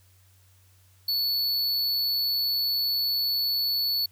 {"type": "tone", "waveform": "square", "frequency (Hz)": 4435, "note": "C#8", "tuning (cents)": 0, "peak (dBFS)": -24, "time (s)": [1.08, 4.06], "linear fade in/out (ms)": 5, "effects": ["added 93 Hz sine -57 dBFS peak until 4.11 s", "white hiss -63 dBFS RMS until 4.11 s"]}